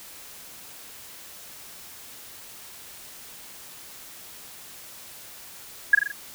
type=tone with echo; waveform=sine; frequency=1661.2 Hz; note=G#6; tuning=in tune; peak=-9 dBFS; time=5.93-5.95 s; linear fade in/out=5 ms; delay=42 ms; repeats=4; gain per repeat=-5 dB; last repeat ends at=6.118 s; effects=white hiss -44 dBFS RMS until 6.34 s